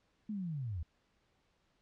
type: linear sweep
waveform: sine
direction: down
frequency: 220 to 73.2 Hz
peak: -36 dBFS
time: 0.29-0.83 s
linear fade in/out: 5 ms
effects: pink hiss -75 dBFS RMS until 1.81 s + low-pass 5000 Hz 12 dB/octave